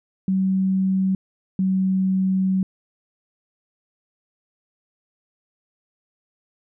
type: tone pair in turn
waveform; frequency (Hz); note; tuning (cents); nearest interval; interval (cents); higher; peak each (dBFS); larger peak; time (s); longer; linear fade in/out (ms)
sine; 190 / 189.08; F#3 / F#3; +46 / +38; unison; 8; first; -17; neither; 0.28-1.15 / 1.59-2.63; second; 2
effects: none